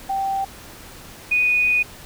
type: tone pair in turn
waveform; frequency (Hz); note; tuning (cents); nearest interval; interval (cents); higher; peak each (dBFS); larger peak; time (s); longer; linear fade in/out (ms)
sine; 780 / 2476; G5 / D#7; -9 / -9; octave + minor sixth; 2000; second; -20 / -15; second; 0.09-0.45 / 1.31-1.83; second; 10
effects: pink hiss -41 dBFS RMS until 2.05 s